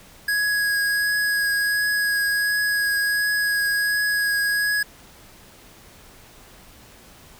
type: tone with vibrato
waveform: square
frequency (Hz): 1661.2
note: G#6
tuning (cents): 0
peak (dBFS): -20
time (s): 0.28-4.83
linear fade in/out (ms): 5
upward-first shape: triangle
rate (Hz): 1.4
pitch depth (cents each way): 14
effects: pink hiss -48 dBFS RMS until 7.39 s